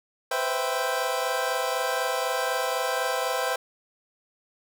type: chord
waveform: 25% pulse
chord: C major seventh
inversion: third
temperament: equal with one note detuned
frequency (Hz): 499.3 / 523.3 / 659.3 / 784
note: B4 / C5 / E5 / G5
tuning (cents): +19 / 0 / 0 / 0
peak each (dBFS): -27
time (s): 0.31-3.56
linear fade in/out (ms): 5
effects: none